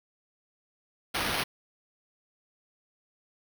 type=noise with sample-and-hold; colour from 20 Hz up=white; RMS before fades=-30 dBFS; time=1.14-1.44 s; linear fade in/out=10 ms; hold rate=7350 Hz; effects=none